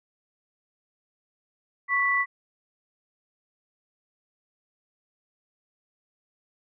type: tone pair together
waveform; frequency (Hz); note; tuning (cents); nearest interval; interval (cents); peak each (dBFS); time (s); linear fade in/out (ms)
sine; 1108 / 1974.2; C#6 / B6; -1 / -1; minor seventh; 1000; -26 / -22; 1.88-2.26; 50
effects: none